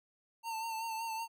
square tone with vibrato, 901 Hz, A5, 41 cents sharp, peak -37 dBFS, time 0.43-1.28 s, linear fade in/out 50 ms, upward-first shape sine, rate 5.3 Hz, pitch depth 37 cents each way, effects none

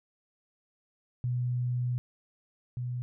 sine tone pair in turn, 123.47 / 123.47 Hz, B2 / B2, 0 / 0 cents, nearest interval unison, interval 0 cents, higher neither, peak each -27 / -31 dBFS, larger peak first, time 1.24-1.98 / 2.77-3.02 s, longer first, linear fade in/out 0 ms, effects none

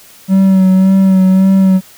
triangle tone with vibrato, 190 Hz, F#3, 46 cents sharp, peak -3 dBFS, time 0.28-1.81 s, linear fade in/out 50 ms, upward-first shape sine, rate 1.8 Hz, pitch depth 25 cents each way, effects white hiss -40 dBFS RMS until 1.97 s

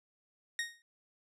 sawtooth tone with exponential decay, 1864.7 Hz, A#6, in tune, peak -26 dBFS, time 0.59-0.82 s, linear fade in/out 1 ms, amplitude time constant 48 ms, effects low-pass 10000 Hz 12 dB/octave

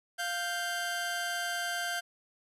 sawtooth tone pair together, 699.2 / 1568 Hz, F5 / G6, +2 / 0 cents, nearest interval octave + major second, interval 1398 cents, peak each -32 / -30 dBFS, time 0.18-2.01 s, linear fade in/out 20 ms, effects resampled to 32000 Hz

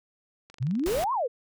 click train, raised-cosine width 0.2 ms, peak -31 dBFS, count 12, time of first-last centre 0.5-0.964 s, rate 23.7 Hz
sine exponential two-way sweep, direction up then down, 113.5 to 1108.7 to 442.3 Hz, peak -24 dBFS, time 0.6-1.28 s, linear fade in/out 20 ms, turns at 1.13 s
pink noise, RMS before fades -34 dBFS, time 0.86-1.04 s, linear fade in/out 0 ms
effects none

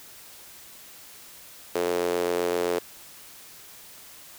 sawtooth tone with high-pass filter, 87.7 Hz, F2, 8 cents sharp, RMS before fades -26 dBFS, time 1.75-2.79 s, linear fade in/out 5 ms, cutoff 430 Hz, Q 3.9, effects white hiss -47 dBFS RMS until 4.38 s

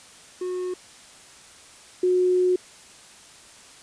triangle / sine tone pair in turn, 364.2 / 364.2 Hz, F#4 / F#4, -27 / -27 cents, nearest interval unison, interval 0 cents, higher neither, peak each -24 / -17 dBFS, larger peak second, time 0.41-0.74 / 2.03-2.56 s, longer second, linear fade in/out 5 ms, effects white hiss -48 dBFS RMS until 3.82 s + resampled to 22050 Hz

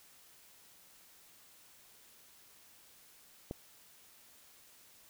click, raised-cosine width 2 ms, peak -25 dBFS, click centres 3.511 s, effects white hiss -61 dBFS RMS until 5.09 s

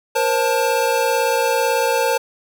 square tone cluster, 475 / 533 / 883 Hz, A#4 / C5 / A5, +33 / +32 / +6 cents, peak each -21 dBFS, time 0.15-2.18 s, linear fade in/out 10 ms, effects none

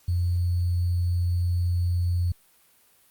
sine tone with sample-and-hold, 88 Hz, F2, 14 cents sharp, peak -21 dBFS, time 0.08-2.32 s, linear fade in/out 5 ms, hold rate 4410 Hz, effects white hiss -60 dBFS RMS until 3.1 s + Opus 48 kbps

